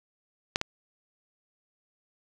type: clicks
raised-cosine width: 0.2 ms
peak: -7 / -11 dBFS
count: 2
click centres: 0.559 / 0.614 s
effects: none